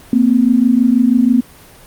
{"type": "tone pair together", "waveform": "sine", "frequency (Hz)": [231.6, 257.8], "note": ["A#3", "C4"], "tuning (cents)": [-11, -26], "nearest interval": "major second", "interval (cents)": 185, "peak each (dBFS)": -11, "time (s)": [0.13, 1.41], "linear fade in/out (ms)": 2, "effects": ["pink hiss -41 dBFS RMS until 1.86 s", "Opus 32 kbps"]}